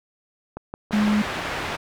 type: click train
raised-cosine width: 1 ms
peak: -18 dBFS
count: 4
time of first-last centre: 0.57-1.078 s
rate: 5.9 Hz
type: low-pass noise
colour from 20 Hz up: white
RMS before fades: -29 dBFS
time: 0.91-1.77 s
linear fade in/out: 20 ms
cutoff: 2000 Hz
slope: 12 dB/octave
type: tone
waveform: sine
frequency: 210 Hz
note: G#3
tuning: 19 cents sharp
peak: -17 dBFS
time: 0.93-1.22 s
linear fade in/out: 5 ms
effects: none